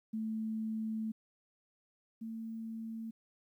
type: tone pair in turn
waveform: sine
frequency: 220 / 224.6 Hz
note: A3 / A3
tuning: 0 / +36 cents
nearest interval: unison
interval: 36 cents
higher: second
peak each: -34 / -39 dBFS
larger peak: first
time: 0.13-1.12 / 2.21-3.11 s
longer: first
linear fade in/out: 10 ms
effects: 12-bit